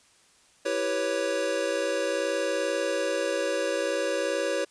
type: chord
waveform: square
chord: C# half-diminished seventh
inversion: first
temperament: equal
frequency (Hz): 329.6 / 392 / 493.9 / 554.4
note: E4 / G4 / B4 / C#5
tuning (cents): 0 / 0 / 0 / 0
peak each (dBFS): -35 / -34 / -32 / -29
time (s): 0.65-4.65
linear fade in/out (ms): 10
effects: white hiss -60 dBFS RMS until 4.7 s + resampled to 22050 Hz